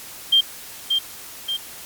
sine tone with echo, 3177 Hz, G7, 23 cents sharp, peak -11 dBFS, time 0.32-0.41 s, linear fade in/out 10 ms, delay 580 ms, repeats 2, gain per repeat -5 dB, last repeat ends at 1.57 s, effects white hiss -38 dBFS RMS until 1.85 s + MP3 96 kbps

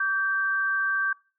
sine tone pair together, 1147 / 1567.2 Hz, D6 / G6, -41 / -1 cents, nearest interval perfect fourth, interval 540 cents, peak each -30 / -23 dBFS, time 0-1.13 s, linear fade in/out 5 ms, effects noise-tail reverb RT60 0.4 s tail -25 dB re dry

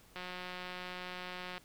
click train, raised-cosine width 0.3 ms, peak -27 dBFS, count 258, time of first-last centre 0.16-1.58 s, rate 181 Hz, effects pink hiss -62 dBFS RMS until 1.64 s

